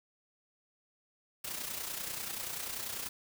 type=noise with amplitude modulation; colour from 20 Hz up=white; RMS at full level=-37 dBFS; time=1.44-3.09 s; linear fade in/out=5 ms; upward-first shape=sine; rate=30.3 Hz; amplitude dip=55%; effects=none